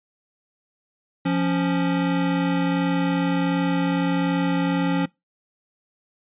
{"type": "tone pair together", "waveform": "square", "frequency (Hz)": [174.61, 277.2], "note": ["F3", "C#4"], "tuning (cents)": [0, 0], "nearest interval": "minor sixth", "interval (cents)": 800, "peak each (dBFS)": -23, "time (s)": [1.25, 5.06], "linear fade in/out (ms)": 10, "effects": ["noise-tail reverb RT60 0.2 s tail -23 dB re dry", "resampled to 8000 Hz"]}